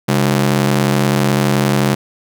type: ring-modulated tone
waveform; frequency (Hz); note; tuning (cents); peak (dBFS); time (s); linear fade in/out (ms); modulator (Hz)
sawtooth; 167.8; E3; +31; -5; 0.08-1.95; 10; 35.8
effects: none